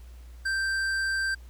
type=tone with hard clipping; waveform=sine; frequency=1568 Hz; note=G6; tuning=in tune; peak=-27 dBFS; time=0.45-1.35 s; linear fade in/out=10 ms; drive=10 dB; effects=added 60 Hz sine -43 dBFS peak until 1.49 s + pink hiss -60 dBFS RMS until 1.49 s